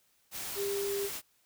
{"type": "tone in noise", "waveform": "sine", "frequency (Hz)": 400, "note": "G4", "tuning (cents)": 35, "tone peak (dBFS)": -31, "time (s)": [0.55, 1.1], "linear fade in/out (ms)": 50, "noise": "white", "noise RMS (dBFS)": -39, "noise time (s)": [0.31, 1.22], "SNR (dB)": 5, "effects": ["white hiss -70 dBFS RMS until 1.45 s"]}